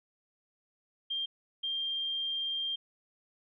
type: tone bursts at uneven times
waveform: sine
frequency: 3189 Hz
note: G7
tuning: 29 cents sharp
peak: -31 dBFS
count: 2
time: 1.1-1.26 / 1.63-2.76 s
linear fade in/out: 10 ms
effects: none